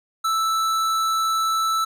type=tone with tanh clipping; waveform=sine; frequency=1318.5 Hz; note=E6; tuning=in tune; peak=-21 dBFS; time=0.24-1.85 s; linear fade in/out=10 ms; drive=18 dB; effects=none